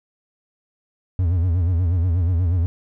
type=tone with vibrato; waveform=triangle; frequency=87.31 Hz; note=F2; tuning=in tune; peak=-14 dBFS; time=1.19-2.66 s; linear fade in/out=0 ms; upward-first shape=sine; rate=8.3 Hz; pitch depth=120 cents each way; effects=none